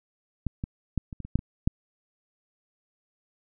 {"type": "clicks", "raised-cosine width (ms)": 5, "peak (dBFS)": [-15, -18, -13, -25, -24, -27, -8, -24, -9], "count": 9, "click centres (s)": [0.467, 0.639, 0.977, 1.128, 1.203, 1.25, 1.356, 1.391, 1.675], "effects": []}